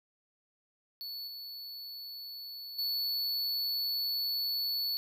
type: tone with level steps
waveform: square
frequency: 4435 Hz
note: C#8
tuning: in tune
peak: -39 / -42 / -31 dBFS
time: 1.01-4.97 s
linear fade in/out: 0 ms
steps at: 1.27 / 2.78 s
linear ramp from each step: 10 ms
effects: none